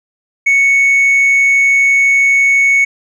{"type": "tone with hard clipping", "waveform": "triangle", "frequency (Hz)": 2217, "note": "C#7", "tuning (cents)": 0, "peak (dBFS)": -6, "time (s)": [0.46, 2.85], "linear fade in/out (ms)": 10, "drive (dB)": 1, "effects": []}